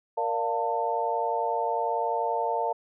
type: chord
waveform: sine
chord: Bb major seventh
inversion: none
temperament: equal with one note detuned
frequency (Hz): 466.2 / 587.3 / 698.5 / 894.9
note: Bb4 / D5 / F5 / A5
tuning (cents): 0 / 0 / 0 / +29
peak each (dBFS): -31 / -33 / -30 / -28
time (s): 0.17-2.73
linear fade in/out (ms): 10
effects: none